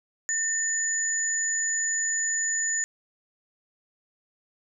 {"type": "tone pair together", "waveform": "sine", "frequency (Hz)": [1814, 6928], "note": ["A#6", "A8"], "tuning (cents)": [-48, -28], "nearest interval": "octave + major seventh", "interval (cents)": 2320, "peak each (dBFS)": [-30, -25], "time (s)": [0.29, 2.84], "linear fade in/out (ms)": 0, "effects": []}